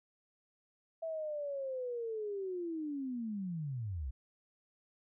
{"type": "linear sweep", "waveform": "sine", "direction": "down", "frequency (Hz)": [659.3, 58.27], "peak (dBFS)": -36, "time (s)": [1.02, 4.11], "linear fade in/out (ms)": 10, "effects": []}